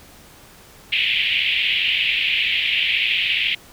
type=band-pass noise; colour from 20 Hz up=white; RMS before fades=-20 dBFS; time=0.92-3.55 s; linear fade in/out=5 ms; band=2200 to 3200 Hz; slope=48 dB/octave; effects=pink hiss -46 dBFS RMS until 3.72 s